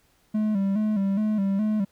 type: tone with vibrato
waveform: triangle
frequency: 204.8 Hz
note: G#3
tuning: 24 cents flat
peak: -19 dBFS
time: 0.34-1.85 s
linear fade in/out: 10 ms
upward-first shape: square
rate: 2.4 Hz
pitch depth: 78 cents each way
effects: pink hiss -64 dBFS RMS until 1.91 s